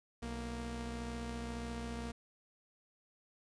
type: tone pair together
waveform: sawtooth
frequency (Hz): 61.88 / 233.1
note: B1 / A#3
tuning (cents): +4 / 0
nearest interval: octave + major seventh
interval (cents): 2296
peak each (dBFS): -39 / -38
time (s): 0.22-2.12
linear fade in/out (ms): 10
effects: resampled to 22050 Hz + 12-bit